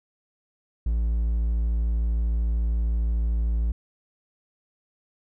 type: tone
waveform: triangle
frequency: 56.6 Hz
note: A1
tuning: 50 cents sharp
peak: -19 dBFS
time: 0.86-3.72 s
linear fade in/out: 5 ms
effects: none